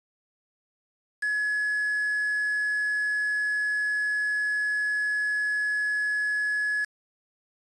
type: tone with quantisation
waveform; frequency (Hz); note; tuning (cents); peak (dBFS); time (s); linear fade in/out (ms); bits
sine; 1694; G#6; +34; -24; 1.22-6.85; 10; 6
effects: resampled to 24000 Hz